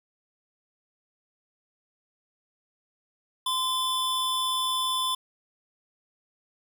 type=tone pair together; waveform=square; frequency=1034 / 3483 Hz; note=C6 / A7; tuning=-21 / -18 cents; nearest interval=octave + major sixth; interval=2103 cents; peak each=-29 / -28 dBFS; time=3.46-5.15 s; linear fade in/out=5 ms; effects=none